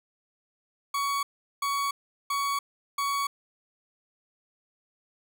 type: tone bursts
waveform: 40% pulse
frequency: 1123 Hz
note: C#6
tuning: 22 cents sharp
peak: -25 dBFS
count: 4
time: 0.94-3.27 s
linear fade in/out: 5 ms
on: 290 ms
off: 390 ms
effects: none